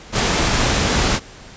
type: noise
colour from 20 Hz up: pink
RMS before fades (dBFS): -17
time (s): 0.12-1.2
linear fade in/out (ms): 50
effects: pink hiss -40 dBFS RMS until 1.56 s + resampled to 16000 Hz